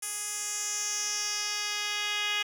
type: tone with band-pass filter sweep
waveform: 10% pulse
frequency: 415.3 Hz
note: G#4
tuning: in tune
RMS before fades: -32 dBFS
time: 0.02-2.43 s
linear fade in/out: 10 ms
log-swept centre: 9400 to 3200 Hz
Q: 2.7
effects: 8-bit

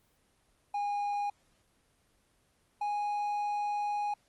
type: tone pair in turn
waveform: triangle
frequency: 818 / 827 Hz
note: G#5 / G#5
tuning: -26 / -8 cents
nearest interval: unison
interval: 18 cents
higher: second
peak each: -28 dBFS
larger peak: neither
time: 0.74-1.3 / 2.81-4.14 s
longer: second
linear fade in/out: 5 ms
effects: pink hiss -70 dBFS RMS until 4.28 s + Opus 24 kbps

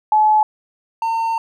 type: tone pair in turn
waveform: sine / triangle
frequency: 857 / 908 Hz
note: A5 / A#5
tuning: -46 / -46 cents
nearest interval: minor second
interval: 100 cents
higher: second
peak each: -10 / -15 dBFS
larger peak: first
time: 0.12-0.43 / 1.02-1.38 s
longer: second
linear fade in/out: 2 ms
effects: none

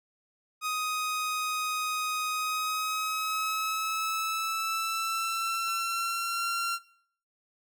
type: tone with pitch glide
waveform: sawtooth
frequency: 1251 to 1372.1 Hz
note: D#6 to F6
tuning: +9 to -31 cents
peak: -25 dBFS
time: 0.61-6.79 s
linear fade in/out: 50 ms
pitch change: +160 cents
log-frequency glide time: 2.29-6.47 s
effects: noise-tail reverb RT60 0.6 s tail -19 dB re dry

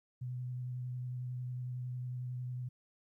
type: tone with vibrato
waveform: sine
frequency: 125.1 Hz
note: B2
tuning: 23 cents sharp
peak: -37 dBFS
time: 0.21-2.69 s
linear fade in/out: 10 ms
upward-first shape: sine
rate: 11 Hz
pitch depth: 15 cents each way
effects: 13-bit

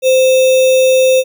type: tone with sample-and-hold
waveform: sine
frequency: 519 Hz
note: C5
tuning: 14 cents flat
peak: -6 dBFS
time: 0.02-1.24 s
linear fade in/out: 50 ms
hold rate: 3150 Hz
effects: none

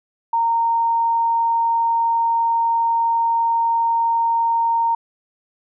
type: tone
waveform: sine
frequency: 923 Hz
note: A#5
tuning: 17 cents flat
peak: -15 dBFS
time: 0.33-4.95 s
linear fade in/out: 5 ms
effects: none

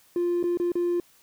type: tone with dropouts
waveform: triangle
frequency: 349.2 Hz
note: F4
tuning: in tune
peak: -19 dBFS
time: 0.16-1 s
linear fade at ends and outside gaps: 2 ms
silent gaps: 0.429-0.439 / 0.573-0.599 / 0.719-0.754 s
effects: tanh soft clip ceiling -18 dBFS + white hiss -59 dBFS RMS until 1.22 s

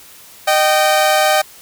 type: tone pair together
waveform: sawtooth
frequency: 614.3 / 774 Hz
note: D#5 / G5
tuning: -22 / -22 cents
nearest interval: major third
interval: 400 cents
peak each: -10 dBFS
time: 0.47-1.42 s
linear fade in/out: 10 ms
effects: white hiss -41 dBFS RMS until 1.61 s

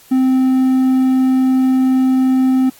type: tone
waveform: triangle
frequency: 260 Hz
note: C4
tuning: 11 cents flat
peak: -8 dBFS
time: 0.11-2.7 s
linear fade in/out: 10 ms
effects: white hiss -45 dBFS RMS until 2.79 s + AAC 64 kbps

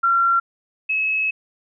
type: tone pair in turn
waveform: sine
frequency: 1369 / 2578 Hz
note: F6 / E7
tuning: -35 / -39 cents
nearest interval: major seventh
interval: 1096 cents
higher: second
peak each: -14 / -18 dBFS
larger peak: first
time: 0.03-0.4 / 0.89-1.31 s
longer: second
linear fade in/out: 10 ms
effects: none

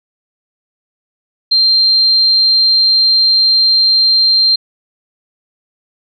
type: tone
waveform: sine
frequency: 4166 Hz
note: C8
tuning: 8 cents flat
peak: -7 dBFS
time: 1.51-4.56 s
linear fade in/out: 10 ms
effects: none

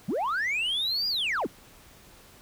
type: linear two-way sweep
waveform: sine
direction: up then down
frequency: 140 to 4928 to 140 Hz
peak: -23 dBFS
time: 0.08-1.47 s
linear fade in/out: 10 ms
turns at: 1.08 s
effects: tanh soft clip ceiling -24 dBFS + pink hiss -53 dBFS RMS until 2.41 s

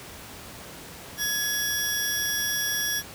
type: tone pair together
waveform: 25% pulse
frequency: 1681 / 5654 Hz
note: G#6 / F8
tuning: +20 / +20 cents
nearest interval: octave + major sixth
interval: 2100 cents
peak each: -24 / -23 dBFS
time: 1.17-3.03 s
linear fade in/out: 50 ms
effects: pink hiss -42 dBFS RMS until 3.14 s + high-pass 60 Hz 12 dB/octave

